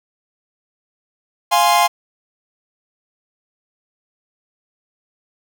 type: chord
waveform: 45% pulse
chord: F minor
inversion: none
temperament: equal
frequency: 698.5 / 830.6 / 1046.5 Hz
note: F5 / Ab5 / C6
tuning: 0 / 0 / 0 cents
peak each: -16 dBFS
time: 1.51-1.88 s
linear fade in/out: 20 ms
effects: none